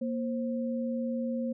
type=tone pair together; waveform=sine; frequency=235.2 / 528 Hz; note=A#3 / C5; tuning=+16 / +16 cents; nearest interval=octave + major second; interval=1400 cents; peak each=-30 / -35 dBFS; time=0.01-1.53 s; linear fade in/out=10 ms; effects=none